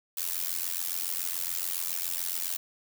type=noise with amplitude modulation; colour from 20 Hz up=blue; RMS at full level=-28 dBFS; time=0.17-2.57 s; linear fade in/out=5 ms; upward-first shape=sine; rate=87.1 Hz; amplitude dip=100%; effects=none